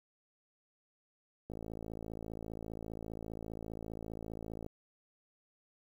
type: click train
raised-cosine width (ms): 2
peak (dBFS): -30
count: 175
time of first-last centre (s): 1.5-4.664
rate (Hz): 55
effects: 10-bit